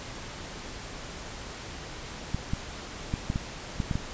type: clicks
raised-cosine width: 5 ms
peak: -15 dBFS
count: 8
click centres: 2.346 / 2.535 / 3.139 / 3.301 / 3.359 / 3.802 / 3.912 / 3.955 s
effects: pink hiss -40 dBFS RMS until 4.13 s + resampled to 16000 Hz